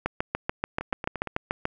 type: two click trains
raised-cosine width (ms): 0.5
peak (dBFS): -17 / -10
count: 5 / 12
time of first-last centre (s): 0.81-1.273 / 0.06-1.654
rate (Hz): 8.64 / 6.9
effects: none